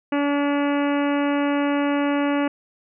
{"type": "harmonic tone", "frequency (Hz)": 286.3, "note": "D4", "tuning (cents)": -44, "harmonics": [1, 2, 3, 4, 5, 6, 7, 8, 9, 10], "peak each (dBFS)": [-20, -26, -30, -32, -34, -36, -37, -38, -39, -40], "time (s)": [0.12, 2.48], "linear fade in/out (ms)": 5, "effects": []}